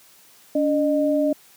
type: tone pair together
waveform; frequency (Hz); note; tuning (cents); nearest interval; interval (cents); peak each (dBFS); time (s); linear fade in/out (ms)
sine; 286.7 / 610; D4 / D#5; -42 / -34; octave + minor second; 1308; -20; 0.55-1.33; 5
effects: white hiss -52 dBFS RMS until 1.56 s + high-pass 100 Hz 12 dB/octave